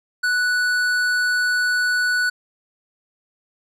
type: tone with tanh clipping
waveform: sine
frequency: 1480 Hz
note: F#6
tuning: in tune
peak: -19 dBFS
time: 0.23-2.3 s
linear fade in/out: 10 ms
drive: 13 dB
effects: none